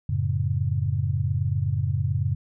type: chord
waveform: sine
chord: F# minor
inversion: none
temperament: equal with one note detuned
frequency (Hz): 91.17 / 110 / 138.59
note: F#2 / A2 / C#3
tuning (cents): -25 / 0 / 0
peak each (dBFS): -26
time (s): 0.09-2.35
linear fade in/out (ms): 5
effects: none